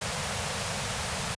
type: band-stop noise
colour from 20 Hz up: pink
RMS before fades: -31 dBFS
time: 0.01-1.35 s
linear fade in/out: 10 ms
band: 210 to 450 Hz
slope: 48 dB/octave
effects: high-pass 80 Hz 12 dB/octave + resampled to 22050 Hz